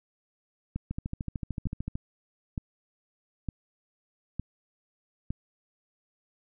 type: two click trains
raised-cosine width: 5 ms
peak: -19 / -20 dBFS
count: 6 / 15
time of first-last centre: 0.76-5.305 / 0.91-1.955 s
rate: 1.1 / 13.4 Hz
effects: none